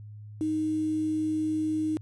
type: tone with quantisation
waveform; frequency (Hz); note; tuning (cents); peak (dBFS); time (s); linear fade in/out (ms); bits
sine; 311.1; D#4; 0; -25; 0.41-1.97; 0; 8
effects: added 105 Hz sine -41 dBFS peak until 2.01 s + resampled to 24000 Hz